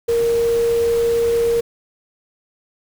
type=tone in noise; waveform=sine; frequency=466.2 Hz; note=A#4; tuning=in tune; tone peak=-14 dBFS; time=0.08-1.61 s; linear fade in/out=10 ms; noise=pink; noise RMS=-32 dBFS; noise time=0.08-1.61 s; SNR=+15 dB; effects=none